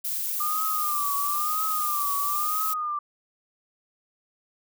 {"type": "noise", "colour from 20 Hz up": "violet", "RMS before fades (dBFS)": -29, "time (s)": [0.04, 2.74], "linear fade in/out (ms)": 10}
{"type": "tone with vibrato", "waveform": "sine", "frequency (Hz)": 1199, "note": "D6", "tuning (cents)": 36, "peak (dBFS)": -26, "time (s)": [0.4, 2.99], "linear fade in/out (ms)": 5, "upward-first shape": "triangle", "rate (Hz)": 1, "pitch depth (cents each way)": 110}
{"effects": []}